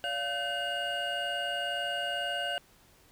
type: tone cluster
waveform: triangle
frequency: 575 / 697 / 1528 / 2853 Hz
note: D5 / F5 / G6 / F7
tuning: -37 / -4 / -45 / +36 cents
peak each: -37 / -34 / -34 / -33 dBFS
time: 0.04-2.58 s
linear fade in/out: 0 ms
effects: pink hiss -61 dBFS RMS until 3.11 s